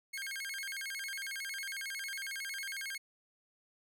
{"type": "tone with vibrato", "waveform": "sawtooth", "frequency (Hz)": 1864.7, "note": "A#6", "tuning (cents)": 0, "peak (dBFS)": -35, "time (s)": [0.13, 2.98], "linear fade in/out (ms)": 10, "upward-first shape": "square", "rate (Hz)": 11, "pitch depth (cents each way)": 270, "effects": []}